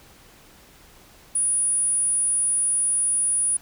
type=tone; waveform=sine; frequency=9740 Hz; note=D#9; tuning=38 cents flat; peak=-19 dBFS; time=1.35-3.57 s; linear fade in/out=5 ms; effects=pink hiss -51 dBFS RMS until 3.61 s